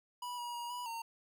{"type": "tone with pitch steps", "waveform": "square", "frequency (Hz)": [979, 960, 953, 979, 918], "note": ["B5", "B5", "A#5", "B5", "A#5"], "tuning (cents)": [-15, -49, 38, -15, -27], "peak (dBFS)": -40, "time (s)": [0.22, 1.02], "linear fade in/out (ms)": 5, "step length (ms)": 160, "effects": []}